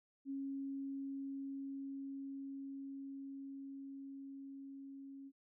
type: tone with level ramp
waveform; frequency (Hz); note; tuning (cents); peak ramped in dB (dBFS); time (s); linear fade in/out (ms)
sine; 273.9; C#4; -21; -39 to -49; 0.25-5.32; 50
effects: none